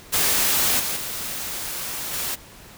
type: noise with level steps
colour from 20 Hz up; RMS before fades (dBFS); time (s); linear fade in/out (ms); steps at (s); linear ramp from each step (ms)
white; -20 / -26 / -30 / -27; 0.12-2.36; 20; 0.79 / 0.96 / 2.13; 10
effects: pink hiss -45 dBFS RMS until 2.77 s